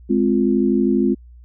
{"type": "chord", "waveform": "sine", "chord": "F minor", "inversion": "first", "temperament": "just", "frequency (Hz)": [209.5, 261.9, 349.2], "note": ["Ab3", "C4", "F4"], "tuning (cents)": [15, 2, 0], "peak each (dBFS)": [-18, -18, -19], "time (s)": [0.09, 1.15], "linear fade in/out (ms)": 20, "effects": ["added 60 Hz sine -40 dBFS peak until 1.44 s"]}